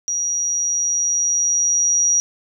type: tone with level ramp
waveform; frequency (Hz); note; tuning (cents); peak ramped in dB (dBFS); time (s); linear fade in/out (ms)
sine; 5760; F#8; -47; -19 to -13; 0.08-2.2; 0
effects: 9-bit